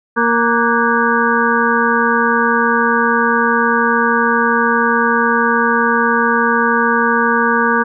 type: harmonic tone with a mistuned harmonic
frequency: 233.1 Hz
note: A#3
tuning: in tune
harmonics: 1 / 2 / 4 / 5 / 6 / 7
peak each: -18 / -18 / -18 / -18 / -18 / -18 dBFS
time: 0.16-7.84 s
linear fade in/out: 20 ms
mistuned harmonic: 6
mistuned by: +100 cents
effects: none